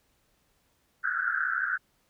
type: band-pass noise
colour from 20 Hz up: white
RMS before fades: -29 dBFS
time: 1.03-1.78 s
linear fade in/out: 20 ms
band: 1400 to 1600 Hz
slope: 96 dB/octave
effects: pink hiss -70 dBFS RMS until 2.09 s